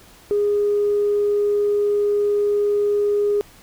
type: tone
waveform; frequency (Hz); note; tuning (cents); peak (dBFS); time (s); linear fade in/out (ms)
sine; 411.4; G#4; -16; -15; 0.31-3.41; 0
effects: tanh soft clip ceiling -11 dBFS + pink hiss -48 dBFS RMS until 3.62 s